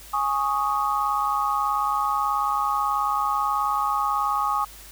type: chord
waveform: sine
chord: Ab suspended fourth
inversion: none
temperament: just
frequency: 830.6 / 1107.5 / 1245.9 Hz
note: Ab5 / Db6 / Eb6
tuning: 0 / -2 / +2 cents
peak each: -26 / -25 / -25 dBFS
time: 0.13-4.65 s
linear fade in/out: 10 ms
effects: added 50 Hz sine -47 dBFS peak until 4.91 s + white hiss -45 dBFS RMS until 4.91 s